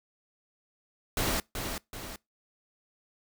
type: noise with echo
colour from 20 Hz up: pink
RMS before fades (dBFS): -29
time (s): 1.17-1.4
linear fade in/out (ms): 2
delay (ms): 380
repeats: 2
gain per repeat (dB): -6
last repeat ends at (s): 2.16
effects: noise-tail reverb RT60 0.2 s tail -24 dB re dry